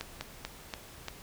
slowing click train, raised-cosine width 0.2 ms, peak -18 dBFS, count 5, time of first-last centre 0.01-1.084 s, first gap 200 ms, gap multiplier 1.2, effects pink hiss -50 dBFS RMS until 1.22 s

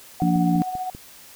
sine tone with tremolo, 740 Hz, F#5, in tune, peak -24 dBFS, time 0.2-0.9 s, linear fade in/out 2 ms, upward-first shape sine, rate 15 Hz, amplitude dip 45%
harmonic tone, 58 Hz, A#1, 8 cents flat, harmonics 3 / 4 / 5, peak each -19 / -27 / -22 dBFS, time 0.22-0.62 s, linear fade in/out 0 ms
click train, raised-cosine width 3 ms, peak -24 dBFS, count 4, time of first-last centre 0.36-0.949 s, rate 5.09 Hz
effects white hiss -46 dBFS RMS until 1.35 s

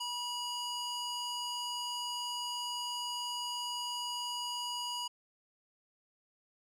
square tone with band-pass filter, 969 Hz, B5, 33 cents flat, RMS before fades -38 dBFS, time 0-5.08 s, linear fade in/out 10 ms, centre 4300 Hz, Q 0.9, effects none

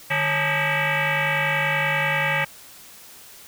sine tone with frequency modulation, 150.8 Hz, D3, 46 cents sharp, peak -19 dBFS, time 0.1-2.45 s, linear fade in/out 10 ms, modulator 352 Hz, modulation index 7.1, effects white hiss -45 dBFS RMS until 3.47 s

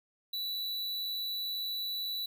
square tone, 3951 Hz, B7, in tune, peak -34 dBFS, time 0.33-2.26 s, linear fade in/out 5 ms, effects none

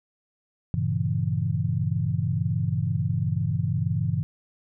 sine chord, G diminished seventh, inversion none, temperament equal, 98 / 116.54 / 138.59 / 164.81 Hz, G2 / Bb2 / Db3 / Fb3, 0 / 0 / 0 / 0 cents, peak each -28 dBFS, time 0.74-4.23 s, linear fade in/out 0 ms, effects none

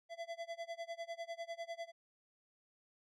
square tone with tremolo, 673 Hz, E5, 36 cents sharp, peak -40 dBFS, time 0.09-1.92 s, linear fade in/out 50 ms, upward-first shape sine, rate 10 Hz, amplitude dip 95%, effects low-pass 5000 Hz 12 dB/octave

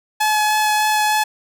sawtooth tone with vibrato, 853 Hz, G#5, 46 cents sharp, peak -11 dBFS, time 0.2-1.24 s, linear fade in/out 10 ms, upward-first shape sine, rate 3.3 Hz, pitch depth 9 cents each way, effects none

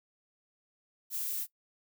violet noise, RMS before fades -35 dBFS, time 1.1-1.47 s, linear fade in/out 50 ms, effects noise-tail reverb RT60 0.1 s tail -19 dB re dry

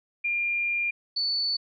sine tone pair in turn, 2400 / 4476 Hz, D7 / C#8, +37 / +16 cents, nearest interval major seventh, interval 1079 cents, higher second, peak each -24 dBFS, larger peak neither, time 0.24-0.91 / 1.16-1.57 s, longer first, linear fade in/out 10 ms, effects none

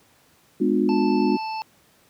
sine chord, G# diminished seventh, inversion none, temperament just, 207.7 / 249.2 / 299 / 358.8 Hz, G#3 / B3 / D4 / F4, 0 / +16 / +31 / +47 cents, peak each -23 dBFS, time 0.6-1.37 s, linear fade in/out 10 ms
harmonic tone, 880 Hz, A5, in tune, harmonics 1 / 3 / 5 / 6, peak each -27 / -37 / -41 / -43 dBFS, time 0.89-1.62 s, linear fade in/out 0 ms
effects pink hiss -58 dBFS RMS until 2.09 s + high-pass 100 Hz 12 dB/octave

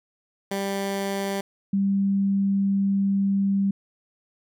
15% pulse / sine tone pair in turn, 197 / 197 Hz, G3 / G3, +9 / +9 cents, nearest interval unison, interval 0 cents, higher neither, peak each -19 dBFS, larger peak neither, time 0.51-1.41 / 1.73-3.71 s, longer second, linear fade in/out 5 ms, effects none

